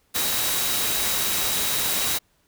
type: tone in noise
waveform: sine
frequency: 3854 Hz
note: B7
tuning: 43 cents flat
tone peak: -32 dBFS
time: 0.14-2.19 s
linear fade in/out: 20 ms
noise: white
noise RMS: -24 dBFS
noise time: 0.14-2.19 s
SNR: -11 dB
effects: pink hiss -65 dBFS RMS until 2.47 s